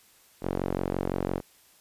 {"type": "tone with band-pass filter", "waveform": "sawtooth", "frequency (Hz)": 45.9, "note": "F#1", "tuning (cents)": -13, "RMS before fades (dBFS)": -30, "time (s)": [0.41, 1.42], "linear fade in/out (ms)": 50, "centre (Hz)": 430, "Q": 0.93, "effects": ["white hiss -59 dBFS RMS until 1.8 s", "resampled to 32000 Hz"]}